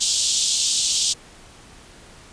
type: band-pass noise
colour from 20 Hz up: white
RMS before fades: -21 dBFS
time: 0-1.14 s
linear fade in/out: 20 ms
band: 3100 to 8200 Hz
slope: 48 dB/octave
effects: pink hiss -46 dBFS RMS until 2.32 s + resampled to 22050 Hz